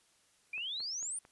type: exponential sweep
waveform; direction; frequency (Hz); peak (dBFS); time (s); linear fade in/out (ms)
sine; up; 2349 to 9500; -36; 0.53-1.19; 5
type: click train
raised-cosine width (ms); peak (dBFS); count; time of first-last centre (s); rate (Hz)
0.5; -40; 4; 0.58-1.251; 4.47
effects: white hiss -69 dBFS RMS until 1.31 s + resampled to 24000 Hz